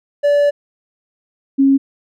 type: tone pair in turn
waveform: triangle / sine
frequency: 578 / 272.8 Hz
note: D5 / C#4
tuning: -28 / -28 cents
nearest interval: octave + minor second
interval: 1300 cents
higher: first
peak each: -8 dBFS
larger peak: neither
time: 0.23-0.51 / 1.58-1.78 s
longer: first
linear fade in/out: 20 ms
effects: none